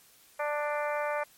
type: harmonic tone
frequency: 295.4 Hz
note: D4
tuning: 10 cents sharp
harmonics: 2 / 3 / 4 / 5 / 6 / 7 / 8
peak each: -31 / -35 / -37 / -39 / -41 / -42 / -43 dBFS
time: 0.39-1.24 s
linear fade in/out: 10 ms
effects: white hiss -59 dBFS RMS until 1.37 s + MP3 64 kbps